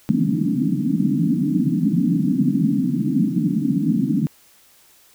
white band-pass noise, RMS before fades -19 dBFS, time 0.09-4.27 s, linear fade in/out 0 ms, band 140 to 300 Hz, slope 96 dB/octave, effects white hiss -53 dBFS RMS until 5.14 s

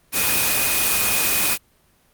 sine tone in noise, 2489 Hz, D#7, in tune, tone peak -25 dBFS, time 0.12-1.58 s, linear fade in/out 50 ms, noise white, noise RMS -19 dBFS, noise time 0.12-1.58 s, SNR -9 dB, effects pink hiss -59 dBFS RMS until 2.13 s + Opus 24 kbps

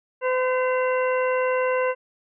harmonic tone with a mistuned harmonic, 510 Hz, C5, 44 cents flat, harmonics 1 / 2 / 3 / 4 / 5, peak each -21 / -27 / -31 / -33 / -35 dBFS, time 0.21-1.95 s, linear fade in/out 50 ms, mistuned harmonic 5, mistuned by +120 cents, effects none

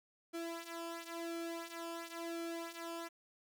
sawtooth tone with flanger, 335.2 Hz, E4, 29 cents sharp, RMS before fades -44 dBFS, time 0.33-3.09 s, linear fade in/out 20 ms, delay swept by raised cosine 1.9 to 3.5 ms, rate 0.96 Hz, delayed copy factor -0.75, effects none

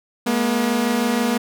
sawtooth tone pair together, 213.5 / 239.7 Hz, G#3 / A#3, +48 / +48 cents, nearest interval major second, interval 200 cents, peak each -19 / -15 dBFS, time 0.26-1.38 s, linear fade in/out 10 ms, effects none

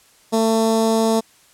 15% pulse tone with notch filter, 223.5 Hz, A3, 27 cents sharp, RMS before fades -17 dBFS, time 0.32-1.21 s, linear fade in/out 20 ms, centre 2200 Hz, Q 0.67, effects white hiss -53 dBFS RMS until 1.53 s + low-pass 11000 Hz 12 dB/octave

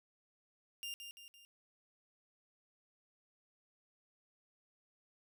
sawtooth tone with echo, 2800 Hz, F7, 4 cents sharp, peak -38 dBFS, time 0.83-0.94 s, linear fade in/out 0 ms, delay 170 ms, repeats 3, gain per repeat -6 dB, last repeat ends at 1.45 s, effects none

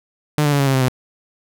sawtooth tone with pitch steps, 150 / 146.07 / 142.24 / 138.51 / 134.88 / 131.34 / 127.9 Hz, D3 / D3 / C#3 / C#3 / C#3 / C3 / C3, +37 / -9 / +45 / -1 / -47 / +7 / -39 cents, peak -10 dBFS, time 0.38-0.884 s, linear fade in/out 0 ms, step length 72 ms, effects none

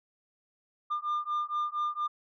sine beating tone pair, 1200 / 1204.3 Hz, D6 / D6, +37 / +43 cents, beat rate 4.3 Hz, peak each -30 / -30 dBFS, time 0.9-2.08 s, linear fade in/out 20 ms, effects tanh soft clip ceiling -26 dBFS

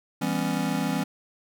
square chord, C# half-diminished seventh, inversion first, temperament just, 166.31 / 199.57 / 249.5 / 277.2 Hz, E3 / G3 / B3 / C#4, +16 / +31 / +18 / 0 cents, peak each -31 dBFS, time 0.21-1.04 s, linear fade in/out 10 ms, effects none

